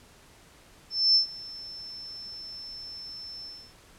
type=tone with ADSR envelope; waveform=sine; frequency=5310 Hz; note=E8; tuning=12 cents sharp; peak=-16 dBFS; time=0.9-3.74 s; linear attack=250 ms; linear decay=110 ms; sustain=-22 dB; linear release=290 ms; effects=pink hiss -55 dBFS RMS until 3.98 s + low-pass 11000 Hz 12 dB/octave